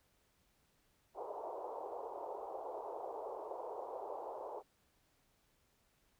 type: band-pass noise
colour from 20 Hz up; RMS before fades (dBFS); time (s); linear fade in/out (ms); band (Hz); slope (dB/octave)
pink; -45; 1.14-4.63; 50; 400 to 980; 48
effects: pink hiss -75 dBFS RMS until 6.19 s